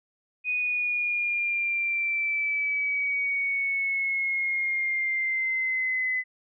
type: exponential sweep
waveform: sine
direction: down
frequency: 2489 to 2015 Hz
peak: -24 dBFS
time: 0.44-6.24 s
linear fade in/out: 50 ms
effects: none